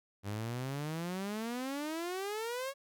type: exponential sweep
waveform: sawtooth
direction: up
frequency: 98 to 559 Hz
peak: -32 dBFS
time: 0.23-2.74 s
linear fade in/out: 50 ms
effects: none